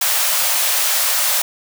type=high-pass noise; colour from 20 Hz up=white; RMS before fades=-17 dBFS; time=0.01-1.42 s; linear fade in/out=5 ms; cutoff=520 Hz; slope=96 dB/octave; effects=none